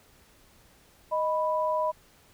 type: tone pair together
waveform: sine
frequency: 622.3 / 987.8 Hz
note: D#5 / B5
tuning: 0 / 0 cents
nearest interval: minor sixth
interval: 800 cents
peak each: -27 dBFS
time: 1.11-1.92 s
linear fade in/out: 20 ms
effects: pink hiss -59 dBFS RMS until 2.33 s